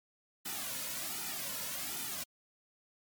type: noise with flanger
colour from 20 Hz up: white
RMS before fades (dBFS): -39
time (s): 0.45-2.24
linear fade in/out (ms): 10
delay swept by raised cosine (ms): 1.8 to 2.59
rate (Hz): 1.3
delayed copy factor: -0.8
effects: MP3 96 kbps